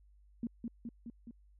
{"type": "tone with echo", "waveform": "sine", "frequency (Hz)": 233.2, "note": "A#3", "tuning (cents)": 1, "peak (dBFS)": -33, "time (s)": [0.43, 0.47], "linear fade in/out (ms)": 2, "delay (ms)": 210, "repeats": 4, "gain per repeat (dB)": -3, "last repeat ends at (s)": 1.31, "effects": ["added 50 Hz sine -60 dBFS peak until 1.59 s"]}